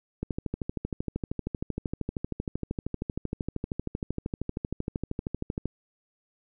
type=click train; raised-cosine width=3 ms; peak=-17 dBFS; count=71; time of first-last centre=0.23-5.656 s; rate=12.9 Hz; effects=none